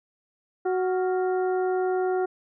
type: harmonic tone with a mistuned harmonic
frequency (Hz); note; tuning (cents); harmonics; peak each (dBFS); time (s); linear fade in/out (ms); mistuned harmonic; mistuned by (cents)
370; F#4; 0; 1 / 2 / 3 / 4 / 5; -23 / -29 / -44 / -37 / -49; 0.65-2.26; 10; 4; -97
effects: none